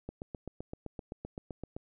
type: click train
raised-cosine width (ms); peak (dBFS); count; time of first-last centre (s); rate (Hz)
2; -26; 14; 0.09-1.765; 7.76
effects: none